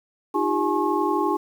sine tone cluster, 308.1 / 348.2 / 399.9 / 848 / 1083 Hz, D#4 / F4 / G4 / G#5 / C#6, -17 / -5 / +35 / +36 / -41 cents, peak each -26 dBFS, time 0.34-1.37 s, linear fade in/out 10 ms, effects 8-bit

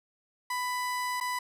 30% pulse tone with dropouts, 994 Hz, B5, 11 cents sharp, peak -27 dBFS, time 0.5-1.39 s, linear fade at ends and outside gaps 5 ms, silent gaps 1.202-1.209 s, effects resampled to 32000 Hz + 10-bit

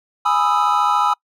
triangle chord, E major seventh, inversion first, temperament equal, 830.6 / 987.8 / 1244.5 / 1318.5 Hz, G#5 / B5 / D#6 / E6, 0 / 0 / 0 / 0 cents, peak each -18 dBFS, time 0.25-1.14 s, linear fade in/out 10 ms, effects noise-tail reverb RT60 0.1 s tail -26 dB re dry

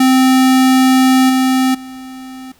square tone with level steps, 260 Hz, C4, 11 cents flat, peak -8 / -11 / -29 dBFS, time 0-2.52 s, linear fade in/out 5 ms, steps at 1.29 / 1.74 s, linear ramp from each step 10 ms, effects pink hiss -51 dBFS RMS until 2.59 s

